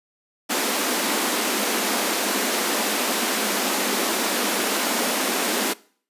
pink high-pass noise, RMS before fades -23 dBFS, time 0.49-5.74 s, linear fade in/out 20 ms, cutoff 200 Hz, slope 96 dB/octave, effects noise-tail reverb RT60 0.5 s tail -22 dB re dry + resampled to 32000 Hz

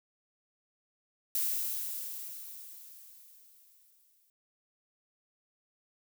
violet noise with exponential decay, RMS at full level -30 dBFS, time 1.35-4.3 s, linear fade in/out 1 ms, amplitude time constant 640 ms, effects none

